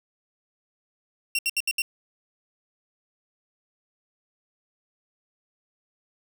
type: tone bursts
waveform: sawtooth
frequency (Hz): 2742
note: F7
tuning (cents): -32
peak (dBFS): -19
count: 5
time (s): 1.35-1.82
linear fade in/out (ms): 2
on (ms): 38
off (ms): 70
effects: none